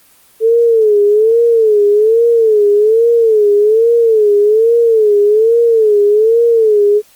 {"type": "tone with vibrato", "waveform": "sine", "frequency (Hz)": 438.2, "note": "A4", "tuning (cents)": -7, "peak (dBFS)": -6, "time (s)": [0.4, 7.02], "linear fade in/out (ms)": 50, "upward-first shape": "sine", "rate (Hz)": 1.2, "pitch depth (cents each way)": 120, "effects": ["white hiss -47 dBFS RMS until 7.15 s", "Opus 24 kbps"]}